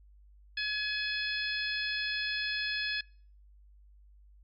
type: harmonic tone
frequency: 847 Hz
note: G#5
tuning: 34 cents sharp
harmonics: 2 / 3 / 4 / 5 / 6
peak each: -35 / -37 / -38 / -39 / -40 dBFS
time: 0.57-3.01 s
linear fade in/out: 5 ms
effects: noise-tail reverb RT60 0.5 s tail -26 dB re dry + added 50 Hz sine -55 dBFS peak until 4.43 s